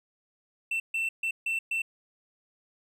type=tone bursts at uneven times; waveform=triangle; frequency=2684 Hz; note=E7; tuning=31 cents sharp; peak=-25 dBFS; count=5; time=0.71-0.8 / 0.94-1.09 / 1.23-1.31 / 1.46-1.59 / 1.71-1.82 s; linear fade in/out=5 ms; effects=none